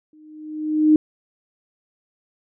sine tone with exponential growth, 307.5 Hz, D#4, 20 cents flat, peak -8 dBFS, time 0.13-0.96 s, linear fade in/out 2 ms, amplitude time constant 180 ms, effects none

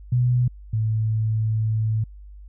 sine tone pair in turn, 123.47 / 110 Hz, B2 / A2, 0 / 0 cents, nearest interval major second, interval 200 cents, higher first, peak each -16 / -19 dBFS, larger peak first, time 0.12-0.48 / 0.73-2.04 s, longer second, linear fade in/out 5 ms, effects added 50 Hz sine -39 dBFS peak until 2.48 s

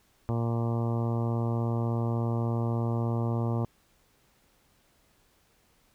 harmonic tone, 116.54 Hz, A#2, in tune, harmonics 1 / 2 / 3 / 4 / 5 / 6 / 7 / 8 / 9 / 10, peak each -27 / -33 / -37 / -39 / -41 / -43 / -44 / -45 / -46 / -47 dBFS, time 0.29-3.65 s, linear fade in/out 0 ms, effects pink hiss -66 dBFS RMS until 5.94 s

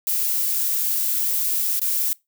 violet noise with dropouts, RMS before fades -22 dBFS, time 0.07-2.13 s, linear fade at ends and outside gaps 1 ms, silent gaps 1.794-1.816 s, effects noise-tail reverb RT60 0.2 s tail -23 dB re dry

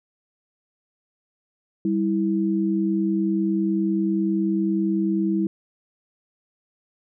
sine tone pair together, 196 / 326.1 Hz, G3 / E4, 0 / -19 cents, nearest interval major sixth, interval 881 cents, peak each -22 dBFS, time 1.85-5.47 s, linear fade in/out 2 ms, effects none

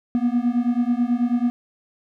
triangle beating tone pair, 237 / 246.2 Hz, A#3 / B3, +29 / -5 cents, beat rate 9.2 Hz, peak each -19 dBFS, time 0.15-1.5 s, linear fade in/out 0 ms, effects none

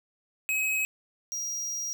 square tone pair in turn, 2548 / 5720 Hz, D#7 / F8, +41 / +41 cents, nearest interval octave + major second, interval 1400 cents, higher second, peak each -26 / -31 dBFS, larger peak first, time 0.49-0.85 / 1.32-1.93 s, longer second, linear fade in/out 0 ms, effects 9-bit

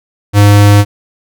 square tone, 102.4 Hz, G#2, 24 cents flat, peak -3 dBFS, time 0.33-0.85 s, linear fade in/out 50 ms, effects none

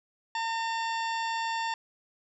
harmonic tone with a mistuned harmonic, 909 Hz, A#5, 44 cents flat, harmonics 1 / 2 / 3 / 4 / 5 / 6 / 8, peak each -30 / -36 / -40 / -42 / -44 / -46 / -48 dBFS, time 0.35-1.74 s, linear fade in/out 2 ms, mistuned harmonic 4, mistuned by -53 cents, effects none

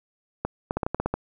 clicks, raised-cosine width 1 ms, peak -11 dBFS, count 9, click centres 0.45 / 0.709 / 0.77 / 0.832 / 0.865 / 0.946 / 1 / 1.06 / 1.14 s, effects none

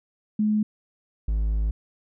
sine / triangle tone pair in turn, 212.7 / 53.17 Hz, G#3 / G#1, +42 / +41 cents, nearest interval 2 octaves, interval 2401 cents, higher first, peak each -19 dBFS, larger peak neither, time 0.39-0.63 / 1.28-1.71 s, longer second, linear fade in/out 5 ms, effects none

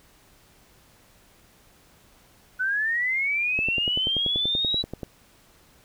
sine linear sweep, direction up, 1480 to 3951 Hz, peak -22 dBFS, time 2.59-4.83 s, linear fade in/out 20 ms
click train, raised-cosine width 2 ms, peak -18 dBFS, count 16, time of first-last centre 3.59-5.032 s, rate 10.4 Hz
effects pink hiss -57 dBFS RMS until 5.84 s

